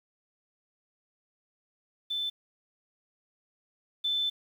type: tone pair in turn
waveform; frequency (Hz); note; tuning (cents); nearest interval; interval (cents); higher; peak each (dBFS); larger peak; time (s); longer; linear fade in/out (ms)
sine; 3525 / 3525; A7 / A7; +2 / +2; unison; 0; neither; -29 / -26; second; 2.1-2.3 / 4.04-4.3; second; 10
effects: 9-bit